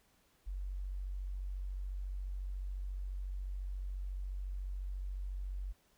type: tone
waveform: sine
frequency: 47.07 Hz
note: F#1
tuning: 30 cents sharp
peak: -37 dBFS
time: 0.46-5.73 s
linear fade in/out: 20 ms
effects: pink hiss -71 dBFS RMS until 5.97 s